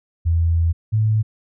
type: tone pair in turn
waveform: sine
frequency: 83.3 / 108.73 Hz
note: E2 / A2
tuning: +19 / -20 cents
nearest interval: perfect fourth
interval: 461 cents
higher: second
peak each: -14 dBFS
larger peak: neither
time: 0.25-0.73 / 0.92-1.23 s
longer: first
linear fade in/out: 20 ms
effects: none